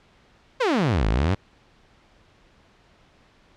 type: exponential two-way sweep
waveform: sawtooth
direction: down then up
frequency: 554.4 to 48.66 to 103.6 Hz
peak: -15 dBFS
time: 0.6-1.35 s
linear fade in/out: 10 ms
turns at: 1.07 s
effects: pink hiss -57 dBFS RMS until 3.56 s + low-pass 4000 Hz 12 dB/octave